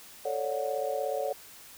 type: chord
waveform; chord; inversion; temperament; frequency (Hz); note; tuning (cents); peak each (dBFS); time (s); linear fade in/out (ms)
sine; D major seventh; second; just; 440.5 / 550.6 / 587.3 / 734.2; A4 / C#5 / D5 / F#5; +2 / -12 / 0 / -14; -35 / -32 / -35 / -35; 0.25-1.33; 5
effects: white hiss -50 dBFS RMS until 1.77 s